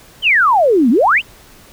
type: exponential two-way sweep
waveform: sine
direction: down then up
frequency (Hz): 3210 to 215.6 to 3210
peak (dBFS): -8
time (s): 0.22-1.22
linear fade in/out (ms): 50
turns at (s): 0.9
effects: pink hiss -43 dBFS RMS until 1.72 s